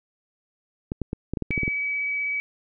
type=clicks; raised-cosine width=3 ms; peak=-14 dBFS; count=10; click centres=0.919 / 1.017 / 1.131 / 1.336 / 1.372 / 1.423 / 1.507 / 1.578 / 1.633 / 1.679 s
type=tone with vibrato; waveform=sine; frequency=2281 Hz; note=C#7; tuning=49 cents sharp; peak=-24 dBFS; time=1.51-2.4 s; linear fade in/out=0 ms; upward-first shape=sine; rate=16 Hz; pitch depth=8 cents each way
effects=none